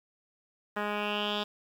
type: tone with low-pass filter sweep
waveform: 10% pulse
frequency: 207.7 Hz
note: G#3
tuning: in tune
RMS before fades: -32 dBFS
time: 0.76-1.44 s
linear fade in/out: 10 ms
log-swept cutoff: 1900 to 3800 Hz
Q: 4.7
effects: 9-bit